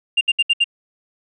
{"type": "tone bursts", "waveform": "sine", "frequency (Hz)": 2794, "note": "F7", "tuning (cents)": 0, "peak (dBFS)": -10, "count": 5, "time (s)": [0.17, 0.643], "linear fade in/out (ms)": 10, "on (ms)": 41, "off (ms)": 67, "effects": ["tanh soft clip ceiling -10 dBFS"]}